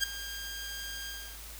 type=tone with ADSR envelope; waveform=15% pulse; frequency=1607 Hz; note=G6; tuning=43 cents sharp; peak=-17 dBFS; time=0-1.4 s; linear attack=35 ms; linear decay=6 ms; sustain=-15 dB; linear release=320 ms; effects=added 54 Hz sine -47 dBFS peak until 1.59 s + white hiss -47 dBFS RMS until 1.59 s